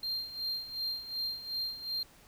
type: tone with tremolo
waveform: triangle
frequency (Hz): 4186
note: C8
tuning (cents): 0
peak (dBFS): -30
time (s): 0.03-2.03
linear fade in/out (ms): 2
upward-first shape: sine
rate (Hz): 2.7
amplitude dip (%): 75
effects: pink hiss -59 dBFS RMS until 2.27 s